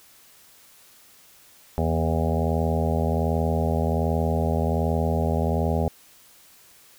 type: harmonic tone with a mistuned harmonic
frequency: 81.3 Hz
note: E2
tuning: 23 cents flat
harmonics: 1 / 2 / 3 / 5 / 6 / 7 / 8 / 9 / 10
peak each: -24 / -27 / -29 / -31 / -32 / -32 / -33 / -34 / -34 dBFS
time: 1.78-5.88 s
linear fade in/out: 0 ms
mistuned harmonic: 3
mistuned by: -18 cents
effects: white hiss -53 dBFS RMS until 6.98 s

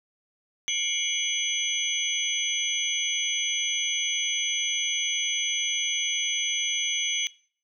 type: tone cluster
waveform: sine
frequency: 2170 / 2329 / 2940 / 3331 / 6140 Hz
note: C#7 / D7 / F#7 / G#7 / G8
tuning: -37 / -15 / -12 / +4 / -37 cents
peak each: -34 / -35 / -33 / -29 / -29 dBFS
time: 0.68-7.27 s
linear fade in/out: 0 ms
effects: noise-tail reverb RT60 0.5 s tail -21 dB re dry

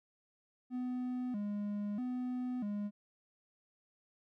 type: tone with vibrato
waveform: triangle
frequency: 227 Hz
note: A#3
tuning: 46 cents flat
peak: -33 dBFS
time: 0.7-2.91 s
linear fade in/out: 50 ms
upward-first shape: square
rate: 0.78 Hz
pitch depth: 170 cents each way
effects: none

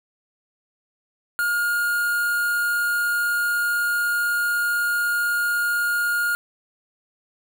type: tone with quantisation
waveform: triangle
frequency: 1422 Hz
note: F6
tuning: 31 cents sharp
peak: -18 dBFS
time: 1.39-6.35 s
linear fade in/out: 0 ms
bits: 5
effects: none

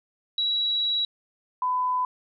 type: tone pair in turn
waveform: sine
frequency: 3893 / 1003.5 Hz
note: B7 / B5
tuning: -26 / +27 cents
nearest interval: octave + major seventh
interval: 2347 cents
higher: first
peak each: -22 dBFS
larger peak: neither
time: 0.38-1.05 / 1.62-2.05 s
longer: first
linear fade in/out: 2 ms
effects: none

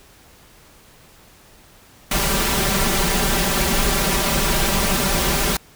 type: noise with comb filter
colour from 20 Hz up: pink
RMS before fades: -19 dBFS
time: 2.11-5.57 s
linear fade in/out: 5 ms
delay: 5.1 ms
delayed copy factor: +1
effects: pink hiss -49 dBFS RMS until 5.75 s

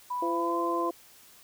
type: tone with pitch glide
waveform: sine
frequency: 987.8 to 1032.1 Hz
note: B5 to C6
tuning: 0 to -24 cents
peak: -29 dBFS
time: 0.1-0.9 s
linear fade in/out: 10 ms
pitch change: +76 cents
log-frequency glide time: 0.28-0.58 s
type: harmonic tone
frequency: 170.1 Hz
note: F3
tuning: 45 cents flat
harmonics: 2 / 3 / 4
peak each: -30 / -35 / -35 dBFS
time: 0.22-0.91 s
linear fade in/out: 5 ms
effects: white hiss -55 dBFS RMS until 1.43 s

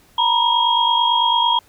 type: tone cluster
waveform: sine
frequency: 926 / 975 / 3264 Hz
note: A#5 / B5 / G#7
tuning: -12 / -23 / -31 cents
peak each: -18 dBFS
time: 0.18-1.59 s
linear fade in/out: 5 ms
effects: pink hiss -53 dBFS RMS until 1.68 s

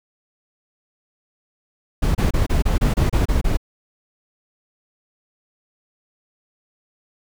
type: noise bursts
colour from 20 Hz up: brown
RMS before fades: -17 dBFS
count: 10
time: 2.02-3.572 s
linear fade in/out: 10 ms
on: 130 ms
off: 28 ms
effects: none

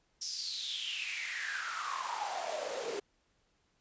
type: noise with high-pass filter sweep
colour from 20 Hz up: pink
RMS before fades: -38 dBFS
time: 0.21-3 s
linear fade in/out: 10 ms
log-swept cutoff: 5600 to 410 Hz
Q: 7.8
effects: pink hiss -74 dBFS RMS until 3.8 s + resampled to 16000 Hz

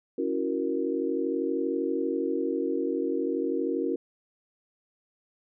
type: chord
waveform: sine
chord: F# dominant seventh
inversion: second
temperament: equal with one note detuned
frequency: 277.2 / 329.6 / 370 / 467.5 Hz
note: C#4 / E4 / F#4 / A#4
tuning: 0 / 0 / 0 / +5 cents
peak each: -31 dBFS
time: 0.18-3.96 s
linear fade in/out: 5 ms
effects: none

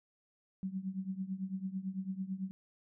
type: tone with tremolo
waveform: sine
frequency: 190.1 Hz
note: F#3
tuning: 47 cents sharp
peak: -32 dBFS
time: 0.63-2.51 s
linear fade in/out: 0 ms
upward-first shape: triangle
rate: 9 Hz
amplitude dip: 90%
effects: none

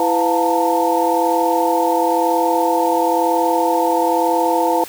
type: tone cluster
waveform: sine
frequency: 333.1 / 501 / 705 / 876 / 917 Hz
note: E4 / B4 / F5 / A5 / A#5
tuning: +18 / +25 / +16 / -8 / -29 cents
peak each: -20 dBFS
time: 0-4.84 s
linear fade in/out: 2 ms
effects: white hiss -35 dBFS RMS until 4.88 s

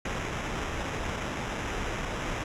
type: noise with sample-and-hold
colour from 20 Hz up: pink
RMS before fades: -33 dBFS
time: 0.05-2.44 s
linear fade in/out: 5 ms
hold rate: 4410 Hz
effects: low-pass 7000 Hz 12 dB/octave

